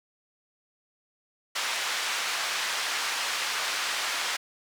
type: band-pass noise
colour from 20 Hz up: pink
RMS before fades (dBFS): -30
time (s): 1.55-4.37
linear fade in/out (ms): 10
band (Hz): 1200 to 6300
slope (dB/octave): 12
effects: none